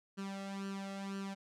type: tone with flanger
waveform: sawtooth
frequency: 196 Hz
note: G3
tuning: in tune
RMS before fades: -42 dBFS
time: 0.17-1.35 s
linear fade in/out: 20 ms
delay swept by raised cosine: 0.68 to 1.53 ms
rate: 2 Hz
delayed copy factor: +0.75
effects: low-pass 8000 Hz 12 dB/octave